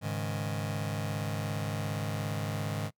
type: chord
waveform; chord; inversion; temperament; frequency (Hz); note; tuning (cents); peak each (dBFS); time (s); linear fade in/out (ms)
sawtooth; Ab suspended fourth; none; just; 103.83 / 138.43 / 155.74; Ab2 / Db3 / Eb3; 0 / -2 / +2; -30 / -34 / -32; 0.01-2.91; 50
effects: noise-tail reverb RT60 0.1 s tail -23 dB re dry